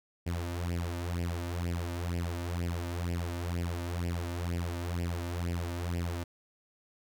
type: tone with flanger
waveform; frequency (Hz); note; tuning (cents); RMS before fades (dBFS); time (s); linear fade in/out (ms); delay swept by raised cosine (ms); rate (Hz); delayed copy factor
sawtooth; 86.4; F2; -18; -34; 0.26-6.24; 10; 0.38 to 3.38; 2.1; +0.75
effects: none